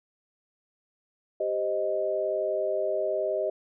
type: chord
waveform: sine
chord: C minor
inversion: second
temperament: equal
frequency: 392 / 523.3 / 622.3 Hz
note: G4 / C5 / Eb5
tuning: 0 / 0 / 0 cents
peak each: -31 / -32 / -27 dBFS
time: 1.4-3.5 s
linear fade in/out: 5 ms
effects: none